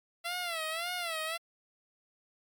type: tone with vibrato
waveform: 10% pulse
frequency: 673 Hz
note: E5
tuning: 36 cents sharp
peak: -25 dBFS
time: 0.24-1.38 s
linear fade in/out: 20 ms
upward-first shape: sine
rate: 1.8 Hz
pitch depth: 120 cents each way
effects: MP3 96 kbps